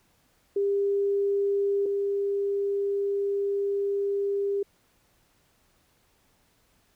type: tone pair in turn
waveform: sine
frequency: 400 / 400 Hz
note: G4 / G4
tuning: +35 / +35 cents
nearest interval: unison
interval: 0 cents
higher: neither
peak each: -22 / -24 dBFS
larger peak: first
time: 0.56-1.86 / 1.86-4.63 s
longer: second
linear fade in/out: 5 ms
effects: pink hiss -66 dBFS RMS until 6.95 s